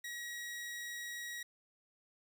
sawtooth tone, 1907 Hz, A#6, 39 cents sharp, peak -38 dBFS, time 0.04-1.43 s, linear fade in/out 5 ms, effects none

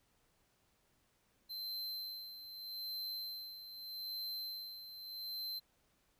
square tone with tremolo, 4099 Hz, C8, 36 cents flat, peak -40 dBFS, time 1.49-5.6 s, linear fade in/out 20 ms, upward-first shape sine, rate 0.81 Hz, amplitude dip 65%, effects pink hiss -75 dBFS RMS until 6.19 s

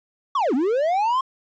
triangle linear two-way sweep, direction down then up, 1181 to 233.1 to 1082 Hz, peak -16 dBFS, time 0.35-1.21 s, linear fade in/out 5 ms, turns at 0.54 s, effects resampled to 16000 Hz + 9-bit

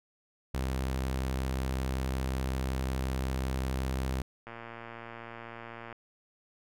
sawtooth tone with vibrato, 65.41 Hz, C2, in tune, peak -26 dBFS, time 0.54-4.22 s, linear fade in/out 5 ms, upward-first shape sine, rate 12 Hz, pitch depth 11 cents each way
click train, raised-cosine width 0.5 ms, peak -28 dBFS, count 170, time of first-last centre 4.47-5.927 s, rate 116 Hz
effects none

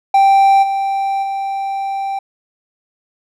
triangle tone with level steps, 784 Hz, G5, in tune, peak -5 / -13 / -16 dBFS, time 0.14-2.19 s, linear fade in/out 5 ms, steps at 0.62 / 1.22 s, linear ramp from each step 20 ms, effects none

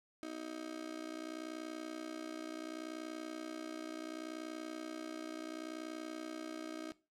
35% pulse tone with amplitude modulation, 316 Hz, D#4, 27 cents sharp, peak -37 dBFS, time 0.23-6.92 s, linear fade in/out 0 ms, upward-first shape sine, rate 60.7 Hz, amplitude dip 85%, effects noise-tail reverb RT60 0.3 s tail -18 dB re dry + low-pass 9000 Hz 12 dB/octave

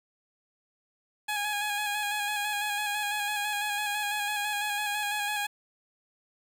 15% pulse tone with vibrato, 830.6 Hz, G#5, in tune, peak -22 dBFS, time 1.28-5.47 s, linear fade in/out 10 ms, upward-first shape square, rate 6 Hz, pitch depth 25 cents each way, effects 9-bit

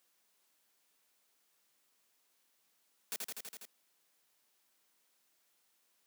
white noise with echo, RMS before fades -38 dBFS, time 3.12-3.16 s, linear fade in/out 0 ms, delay 82 ms, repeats 6, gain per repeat -2 dB, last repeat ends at 3.652 s, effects white hiss -75 dBFS RMS until 6.06 s + high-pass 200 Hz 12 dB/octave

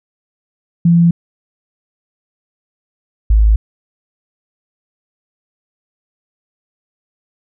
sine tone pair in turn, 170 / 53.55 Hz, F3 / A1, -46 / -46 cents, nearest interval octave + minor sixth, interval 2000 cents, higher first, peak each -6 dBFS, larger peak neither, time 0.85-1.11 / 3.3-3.56 s, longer neither, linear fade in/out 5 ms, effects none

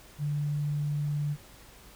sine tone, 146.8 Hz, D3, in tune, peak -27 dBFS, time 0.18-1.37 s, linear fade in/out 50 ms, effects added 50 Hz sine -59 dBFS peak until 1.95 s + pink hiss -53 dBFS RMS until 1.95 s

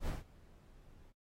brown noise with ADSR envelope, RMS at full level -35 dBFS, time 0-1.13 s, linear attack 73 ms, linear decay 160 ms, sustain -24 dB, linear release 37 ms, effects AAC 48 kbps

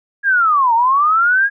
sine linear two-way sweep, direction down then up, 1661.2 to 893 to 1661.2 Hz, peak -10 dBFS, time 0.23-1.5 s, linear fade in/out 50 ms, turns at 0.74 s, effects none

